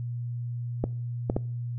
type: clicks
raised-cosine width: 2 ms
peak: -11 dBFS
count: 3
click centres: 0.84 / 1.299 / 1.365 s
effects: noise-tail reverb RT60 0.5 s tail -23 dB re dry + added 120 Hz sine -30 dBFS peak until 1.78 s